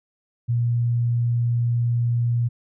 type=tone; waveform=sine; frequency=119 Hz; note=A#2; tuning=36 cents sharp; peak=-18 dBFS; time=0.48-2.49 s; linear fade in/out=20 ms; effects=none